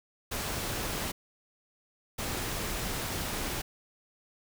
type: noise bursts at uneven times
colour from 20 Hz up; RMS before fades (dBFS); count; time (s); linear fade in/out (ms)
pink; -34; 2; 0.31-1.12 / 2.18-3.62; 10
effects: none